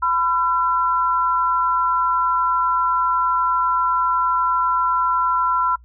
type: tone pair together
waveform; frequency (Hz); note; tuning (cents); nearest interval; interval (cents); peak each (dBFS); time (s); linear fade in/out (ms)
sine; 1003 / 1356; B5 / E6; +26 / +49; perfect fourth; 523; -19; 0.02-5.76; 10
effects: noise-tail reverb RT60 0.1 s tail -23 dB re dry + added 60 Hz sine -44 dBFS peak until 5.84 s